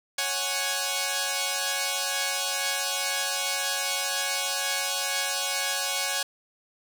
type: chord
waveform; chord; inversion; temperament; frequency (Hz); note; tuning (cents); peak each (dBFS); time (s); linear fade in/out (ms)
5% pulse; C# suspended fourth; none; equal; 554.4 / 740 / 830.6; C#5 / F#5 / G#5; 0 / 0 / 0; -19; 0.18-6.23; 5
effects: none